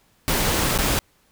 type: noise with dropouts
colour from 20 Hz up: pink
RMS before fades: -21 dBFS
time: 0.28-0.99 s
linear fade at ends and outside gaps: 0 ms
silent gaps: 0.777-0.787 s
effects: pink hiss -61 dBFS RMS until 1.31 s